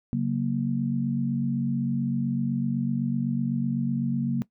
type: chord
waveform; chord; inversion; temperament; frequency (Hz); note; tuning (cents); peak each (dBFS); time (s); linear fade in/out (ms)
sine; F# major; second; equal with one note detuned; 137.24 / 185 / 233.1; C#3 / F#3 / A#3; -17 / 0 / 0; -28 / -30 / -26; 0.13-4.42; 0
effects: noise-tail reverb RT60 0.1 s tail -19 dB re dry